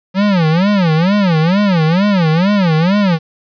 square tone with vibrato, 180 Hz, F#3, 47 cents flat, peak -10 dBFS, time 0.14-3.19 s, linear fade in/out 50 ms, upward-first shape sine, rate 2.2 Hz, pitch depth 250 cents each way, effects resampled to 11025 Hz + 7-bit

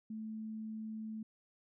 sine tone, 218.7 Hz, A3, 10 cents flat, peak -40 dBFS, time 0.1-1.23 s, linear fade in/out 5 ms, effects none

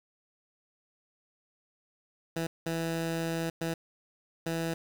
15% pulse tone bursts at uneven times, 164.81 Hz, E3, in tune, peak -24 dBFS, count 4, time 2.36-2.47 / 2.66-3.5 / 3.61-3.74 / 4.46-4.74 s, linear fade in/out 5 ms, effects 9-bit

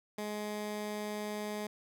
15% pulse tone, 210 Hz, G#3, 19 cents sharp, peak -30 dBFS, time 0.18-1.67 s, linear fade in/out 5 ms, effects none

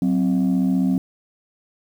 sine tone pair together, 186.58 / 261.6 Hz, F#3 / C4, +15 / 0 cents, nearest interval tritone, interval 585 cents, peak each -17 dBFS, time 0.02-0.98 s, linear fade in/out 2 ms, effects tanh soft clip ceiling -13 dBFS + 8-bit

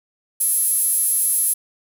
sawtooth tone with high-pass filter, 446.3 Hz, A4, 25 cents sharp, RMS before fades -19 dBFS, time 0.4-1.54 s, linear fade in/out 10 ms, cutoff 11000 Hz, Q 9.2, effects none

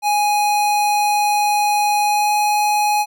square tone with pitch glide, 830.6 to 835.9 Hz, G#5 to G#5, 0 to +11 cents, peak -15 dBFS, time 0.02-3.06 s, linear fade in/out 50 ms, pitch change +11 cents, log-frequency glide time 2.02-2.34 s, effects none

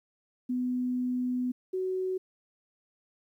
sine tone pair in turn, 250 / 373.3 Hz, B3 / F#4, +21 / +15 cents, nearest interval perfect fifth, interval 694 cents, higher second, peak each -27 / -28 dBFS, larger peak first, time 0.49-1.52 / 1.73-2.18 s, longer first, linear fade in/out 10 ms, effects 11-bit

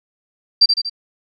sine tone with echo, 4700 Hz, D8, 1 cent sharp, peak -6 dBFS, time 0.61-0.66 s, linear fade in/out 10 ms, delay 79 ms, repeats 3, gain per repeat -5 dB, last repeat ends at 0.897 s, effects none

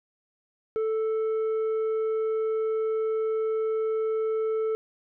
sine tone with tanh clipping, 440 Hz, A4, in tune, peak -25 dBFS, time 0.76-4.75 s, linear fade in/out 0 ms, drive 5 dB, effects none

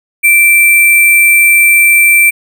sine tone with sample-and-hold, 2344 Hz, D7, 4 cents flat, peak -3 dBFS, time 0.23-2.31 s, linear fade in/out 20 ms, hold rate 11025 Hz, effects none

